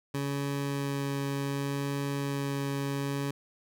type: tone with vibrato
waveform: 20% pulse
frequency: 140 Hz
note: C#3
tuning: 18 cents sharp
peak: -25 dBFS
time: 0.14-3.31 s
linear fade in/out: 5 ms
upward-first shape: sine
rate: 0.67 Hz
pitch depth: 8 cents each way
effects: none